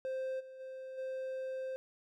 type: tone with level steps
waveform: triangle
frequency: 523.3 Hz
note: C5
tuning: in tune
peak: -33 / -46 / -41 / -35 dBFS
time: 0.05-1.76 s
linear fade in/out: 0 ms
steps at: 0.39 / 0.59 / 0.97 s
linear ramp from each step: 20 ms
effects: none